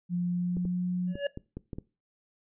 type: tone with pitch glide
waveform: sine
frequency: 176.4 to 179.79 Hz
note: F3 to F#3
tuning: +18 to -49 cents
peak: -26 dBFS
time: 0.09-1.16 s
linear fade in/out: 50 ms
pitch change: +33 cents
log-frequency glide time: 0.28-0.87 s
type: clicks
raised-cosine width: 3 ms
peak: -24 dBFS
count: 7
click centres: 0.569 / 0.653 / 1.155 / 1.374 / 1.57 / 1.732 / 1.785 s
type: tone with exponential growth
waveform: square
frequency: 567 Hz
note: C#5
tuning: 39 cents sharp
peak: -25 dBFS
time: 1.07-1.27 s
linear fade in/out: 5 ms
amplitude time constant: 43 ms
effects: noise-tail reverb RT60 0.3 s tail -21 dB re dry + resampled to 8000 Hz